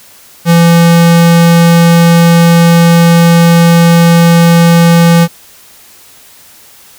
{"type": "tone", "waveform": "square", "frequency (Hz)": 169, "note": "E3", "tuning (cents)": 43, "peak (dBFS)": -3, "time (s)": [0.45, 5.28], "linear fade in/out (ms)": 50, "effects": ["white hiss -38 dBFS RMS until 6.98 s"]}